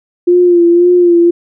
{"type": "tone with vibrato", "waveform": "sine", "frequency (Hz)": 349.2, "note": "F4", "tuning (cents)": 0, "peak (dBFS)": -4, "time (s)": [0.27, 1.31], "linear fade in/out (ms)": 10, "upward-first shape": "sine", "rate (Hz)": 1.9, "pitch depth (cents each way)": 39, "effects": []}